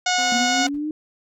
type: harmonic tone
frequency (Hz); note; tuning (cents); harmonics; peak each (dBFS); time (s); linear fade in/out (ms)
728; F#5; -28; 1 / 2 / 3 / 4 / 5 / 6 / 7 / 8 / 9 / 10; -22 / -25 / -27 / -28 / -29 / -30 / -30 / -31 / -32 / -32; 0.06-0.67; 5
type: tone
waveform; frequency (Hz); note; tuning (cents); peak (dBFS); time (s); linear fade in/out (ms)
sawtooth; 257.5; C4; -28; -28; 0.18-0.69; 5
type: linear sweep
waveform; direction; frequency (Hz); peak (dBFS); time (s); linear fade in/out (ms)
sine; up; 231.5 to 310.5; -23; 0.32-0.91; 2
type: noise with exponential decay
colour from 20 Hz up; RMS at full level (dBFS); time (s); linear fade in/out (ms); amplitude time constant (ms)
brown; -39; 0.74-0.84; 5; 21
effects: none